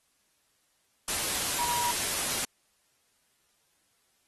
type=tone in noise; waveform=sine; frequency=960 Hz; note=B5; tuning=49 cents flat; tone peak=-29 dBFS; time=1.59-1.91 s; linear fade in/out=2 ms; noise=white; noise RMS=-30 dBFS; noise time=1.08-2.45 s; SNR=-2 dB; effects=white hiss -71 dBFS RMS until 4.27 s + AAC 32 kbps